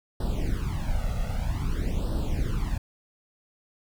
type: noise with flanger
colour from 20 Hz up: brown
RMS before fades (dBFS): -27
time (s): 0.2-2.78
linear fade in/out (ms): 5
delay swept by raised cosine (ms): 0.22 to 1.52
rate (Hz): 0.52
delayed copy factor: +1
effects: none